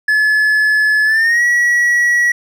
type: tone with pitch glide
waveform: triangle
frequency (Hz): 1716 to 1926.1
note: A6 to B6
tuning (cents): -44 to -44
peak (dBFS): -8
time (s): 0.08-2.32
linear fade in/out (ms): 5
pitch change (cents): +200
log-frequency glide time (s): 1.05-1.43
effects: none